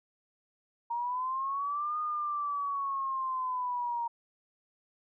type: linear two-way sweep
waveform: sine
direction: up then down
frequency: 932.3 to 1228 to 932.3 Hz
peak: -30 dBFS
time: 0.9-4.08 s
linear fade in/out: 10 ms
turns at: 1.99 s
effects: none